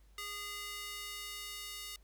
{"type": "tone with high-pass filter sweep", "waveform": "square", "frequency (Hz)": 410, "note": "G#4", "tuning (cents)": -22, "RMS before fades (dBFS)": -44, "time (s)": [0.18, 1.96], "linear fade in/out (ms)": 2, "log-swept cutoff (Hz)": [1700, 3100], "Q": 0.86, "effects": ["added 50 Hz sine -59 dBFS peak until 2.03 s", "pink hiss -72 dBFS RMS until 2.03 s"]}